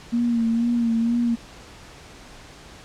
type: tone with vibrato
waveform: sine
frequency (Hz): 233.1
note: A#3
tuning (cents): 0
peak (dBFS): -18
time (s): 0.12-1.36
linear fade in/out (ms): 20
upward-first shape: sine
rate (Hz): 2.1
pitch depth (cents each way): 43
effects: pink hiss -44 dBFS RMS until 2.84 s + low-pass 7000 Hz 12 dB/octave